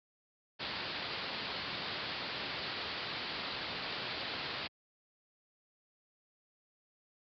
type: low-pass noise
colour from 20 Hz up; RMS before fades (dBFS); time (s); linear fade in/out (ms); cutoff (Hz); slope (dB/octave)
white; -40; 0.59-4.68; 20; 4800; 96
effects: high-pass 80 Hz 12 dB/octave